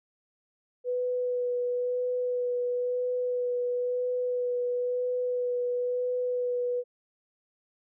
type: tone with vibrato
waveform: sine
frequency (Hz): 493.9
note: B4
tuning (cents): 0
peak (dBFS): -26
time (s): 0.84-6.84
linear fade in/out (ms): 50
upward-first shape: sine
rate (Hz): 0.99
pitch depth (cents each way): 13
effects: none